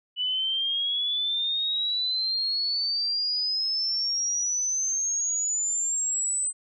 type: exponential sweep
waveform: sine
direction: up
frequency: 2960 to 8160 Hz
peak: -24 dBFS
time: 0.16-6.53 s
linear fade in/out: 50 ms
effects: none